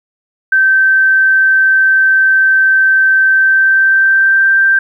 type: tone with pitch glide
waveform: sine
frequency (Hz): 1551 to 1571.7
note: G6 to G6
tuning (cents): -19 to +4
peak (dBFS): -6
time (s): 0.52-4.79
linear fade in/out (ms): 5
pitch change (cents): +23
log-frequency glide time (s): 3.28-4.55
effects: 8-bit